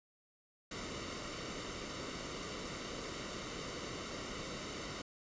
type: noise with comb filter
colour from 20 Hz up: pink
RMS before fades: -43 dBFS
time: 0.71-5.02 s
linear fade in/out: 5 ms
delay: 1.2 ms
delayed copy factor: -0.6
effects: resampled to 16000 Hz